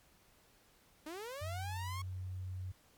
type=linear sweep; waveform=sawtooth; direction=up; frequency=293.7 to 1108.7 Hz; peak=-39 dBFS; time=1.06-2.02 s; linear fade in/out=5 ms
type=tone; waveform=sine; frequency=92.5 Hz; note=F#2; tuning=in tune; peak=-39 dBFS; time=1.41-2.72 s; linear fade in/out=10 ms
effects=pink hiss -67 dBFS RMS until 2.97 s + MP3 96 kbps